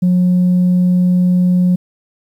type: tone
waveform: sine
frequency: 180 Hz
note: F#3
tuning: 47 cents flat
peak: -7 dBFS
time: 0.02-1.76 s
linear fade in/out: 10 ms
effects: tanh soft clip ceiling -7 dBFS + 8-bit